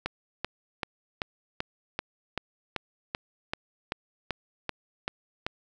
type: click train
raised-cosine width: 0.3 ms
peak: -13 dBFS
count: 15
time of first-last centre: 0.06-5.465 s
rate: 2.59 Hz
effects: none